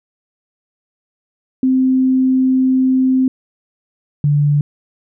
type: tone pair in turn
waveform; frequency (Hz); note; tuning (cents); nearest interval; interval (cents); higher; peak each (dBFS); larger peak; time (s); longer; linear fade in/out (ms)
sine; 260 / 145.92; C4 / D3; -11 / -11; minor seventh; 1000; first; -10; neither; 1.63-3.28 / 4.24-4.61; first; 2
effects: none